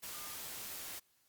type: tone in noise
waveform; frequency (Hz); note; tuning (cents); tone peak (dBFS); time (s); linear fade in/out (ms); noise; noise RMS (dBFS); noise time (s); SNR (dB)
sine; 1209; D6; +50; -54; 0.13-0.36; 20; white; -45; 0.02-1; -12
effects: white hiss -73 dBFS RMS until 1.28 s + Opus 48 kbps